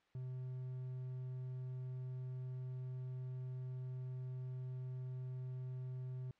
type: tone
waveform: triangle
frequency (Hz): 128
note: C3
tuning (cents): -38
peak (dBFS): -40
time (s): 0.15-6.31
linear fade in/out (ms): 2
effects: white hiss -75 dBFS RMS until 6.39 s + low-pass 3000 Hz 12 dB/octave